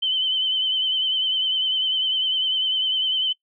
sine tone with vibrato, 3060 Hz, G7, 42 cents flat, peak -19 dBFS, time 0.02-3.33 s, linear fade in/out 10 ms, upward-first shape triangle, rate 10 Hz, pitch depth 52 cents each way, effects noise-tail reverb RT60 0.1 s tail -20 dB re dry

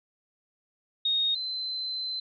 sine tone pair in turn, 3722 / 4067 Hz, A#7 / C8, -3 / -50 cents, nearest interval major second, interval 153 cents, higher second, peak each -23 / -30 dBFS, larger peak first, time 1.05-1.35 / 1.35-2.2 s, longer second, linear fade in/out 5 ms, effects none

